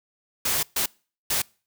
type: noise bursts at uneven times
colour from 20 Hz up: white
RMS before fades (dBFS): -24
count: 3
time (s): 0.45-0.63 / 0.76-0.86 / 1.3-1.42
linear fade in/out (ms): 5
effects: noise-tail reverb RT60 0.4 s tail -26 dB re dry